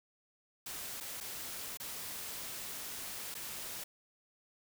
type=noise with dropouts; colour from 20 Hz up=white; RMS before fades=-43 dBFS; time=0.66-3.84 s; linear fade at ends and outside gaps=5 ms; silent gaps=1.003-1.007 / 1.204-1.208 / 1.773-1.799 / 3.343-3.35 s; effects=none